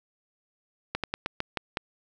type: slowing click train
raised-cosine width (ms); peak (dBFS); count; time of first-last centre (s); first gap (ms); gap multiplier
0.3; -12; 7; 0.95-1.771; 87; 1.18
effects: none